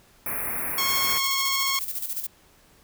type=band-stop noise; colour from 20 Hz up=white; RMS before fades=-29 dBFS; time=0.26-1.18 s; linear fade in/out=2 ms; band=2500 to 10000 Hz; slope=96 dB/octave
type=tone with vibrato; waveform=10% pulse; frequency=1090 Hz; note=C#6; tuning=29 cents flat; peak=-15 dBFS; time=0.78-1.79 s; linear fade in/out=2 ms; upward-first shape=square; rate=20 Hz; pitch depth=17 cents each way
type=noise with tremolo; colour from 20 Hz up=violet; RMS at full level=-29 dBFS; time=0.88-2.27 s; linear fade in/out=10 ms; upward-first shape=square; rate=14 Hz; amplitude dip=60%
effects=pink hiss -57 dBFS RMS until 2.83 s